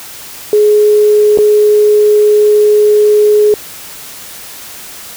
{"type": "tone with dropouts", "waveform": "sine", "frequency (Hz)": 420.3, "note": "G#4", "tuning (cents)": 21, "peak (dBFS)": -4, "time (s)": [0.53, 3.54], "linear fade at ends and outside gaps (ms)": 1, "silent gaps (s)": [1.375, 1.386], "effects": ["white hiss -29 dBFS RMS until 5.16 s"]}